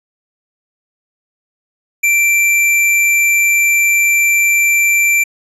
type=tone; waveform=square; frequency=2349 Hz; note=D7; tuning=in tune; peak=-10 dBFS; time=2.03-5.24 s; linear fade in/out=10 ms; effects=resampled to 32000 Hz